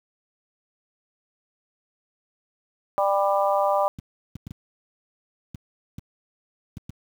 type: harmonic tone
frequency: 198 Hz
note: G3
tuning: 18 cents sharp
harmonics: 3 / 4 / 5 / 6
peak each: -22 / -24 / -26 / -28 dBFS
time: 2.98-3.88 s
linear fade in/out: 0 ms
type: clicks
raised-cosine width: 5 ms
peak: -22 dBFS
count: 8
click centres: 3.988 / 4.356 / 4.469 / 4.509 / 5.547 / 5.984 / 6.771 / 6.895 s
effects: high-pass 80 Hz 12 dB/octave + 8-bit